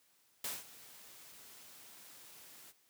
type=noise with ADSR envelope; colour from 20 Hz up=white; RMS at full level=-38 dBFS; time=0.44-2.73 s; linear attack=4 ms; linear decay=190 ms; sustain=-18 dB; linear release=32 ms; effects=white hiss -71 dBFS RMS until 2.89 s + high-pass 100 Hz 12 dB/octave